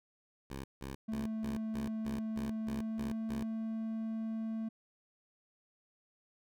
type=tone bursts; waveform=10% pulse; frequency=67.5 Hz; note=C#2; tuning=45 cents flat; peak=-33 dBFS; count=10; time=0.5-3.43 s; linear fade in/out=5 ms; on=140 ms; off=170 ms
type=tone with pitch glide; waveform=triangle; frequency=220.1 to 222.5 Hz; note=A3 to A3; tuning=+1 to +20 cents; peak=-33 dBFS; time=1.08-4.69 s; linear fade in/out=10 ms; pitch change=+19 cents; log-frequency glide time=2.6-3.2 s
effects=none